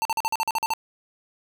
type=tone bursts; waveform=square; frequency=896 Hz; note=A5; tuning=31 cents sharp; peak=-22 dBFS; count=10; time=0.02-0.736 s; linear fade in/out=0 ms; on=32 ms; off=44 ms; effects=none